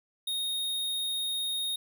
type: tone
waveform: square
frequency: 3717 Hz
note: A#7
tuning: 6 cents flat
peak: -30 dBFS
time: 0.27-1.76 s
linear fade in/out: 5 ms
effects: none